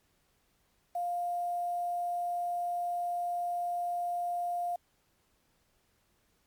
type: tone with quantisation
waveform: sine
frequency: 702 Hz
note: F5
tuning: 9 cents sharp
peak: -30 dBFS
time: 0.95-4.76 s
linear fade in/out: 5 ms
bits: 9
effects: pink hiss -72 dBFS RMS until 6.46 s + MP3 96 kbps